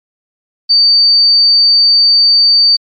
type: tone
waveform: sine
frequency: 4600 Hz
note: D8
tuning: 37 cents flat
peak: -3 dBFS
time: 0.69-2.77 s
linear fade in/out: 20 ms
effects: tanh soft clip ceiling -2 dBFS + MP3 48 kbps